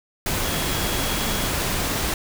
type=tone in noise; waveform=sine; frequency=3322 Hz; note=G#7; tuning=in tune; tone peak=-34 dBFS; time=0.44-1.47 s; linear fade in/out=2 ms; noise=pink; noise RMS=-24 dBFS; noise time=0.26-2.14 s; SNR=-13 dB; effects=none